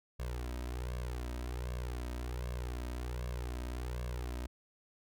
sawtooth tone with flanger, 61.1 Hz, B1, 18 cents flat, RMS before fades -39 dBFS, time 0.19-4.47 s, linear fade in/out 10 ms, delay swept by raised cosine 1.8 to 3.2 ms, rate 1.3 Hz, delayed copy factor +1, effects none

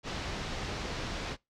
pink low-pass noise, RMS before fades -37 dBFS, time 0.03-1.37 s, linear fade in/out 50 ms, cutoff 5700 Hz, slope 24 dB/octave, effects noise-tail reverb RT60 0.2 s tail -23 dB re dry

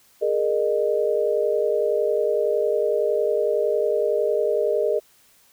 sine chord, Ab suspended second, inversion none, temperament equal with one note detuned, 415.3 / 466.2 / 611.6 Hz, Ab4 / Bb4 / Eb5, 0 / 0 / -30 cents, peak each -23 dBFS, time 0.21-5 s, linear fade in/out 20 ms, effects white hiss -57 dBFS RMS until 5.52 s

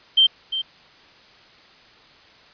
sine tone with echo, 3136 Hz, G7, in tune, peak -11 dBFS, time 0.17-0.27 s, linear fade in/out 10 ms, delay 350 ms, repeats 1, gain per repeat -11 dB, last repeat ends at 0.62 s, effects white hiss -50 dBFS RMS until 2.53 s + resampled to 11025 Hz

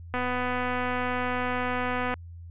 click train, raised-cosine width 0.5 ms, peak -15 dBFS, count 499, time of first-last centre 0.14-2.14 s, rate 249 Hz, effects added 85 Hz sine -40 dBFS peak until 2.5 s + resampled to 8000 Hz

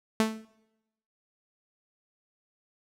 sawtooth tone with exponential decay, 220 Hz, A3, in tune, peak -15 dBFS, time 0.2-0.45 s, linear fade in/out 0 ms, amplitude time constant 53 ms, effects noise-tail reverb RT60 0.9 s tail -21 dB re dry + low-pass 12000 Hz 12 dB/octave

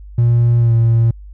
triangle tone with pitch glide, 118.5 to 115.06 Hz, A#2 to A#2, +29 to -22 cents, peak -6 dBFS, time 0.18-1.11 s, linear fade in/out 5 ms, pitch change -51 cents, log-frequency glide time 0.59-0.73 s, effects tanh soft clip ceiling -4 dBFS + added 50 Hz sine -32 dBFS peak until 1.33 s

